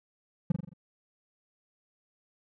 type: tone with echo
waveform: triangle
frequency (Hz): 170.5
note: F3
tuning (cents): -41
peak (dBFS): -19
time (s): 0.5-0.52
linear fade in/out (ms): 5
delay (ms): 43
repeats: 5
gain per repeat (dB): -5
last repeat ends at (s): 0.735
effects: none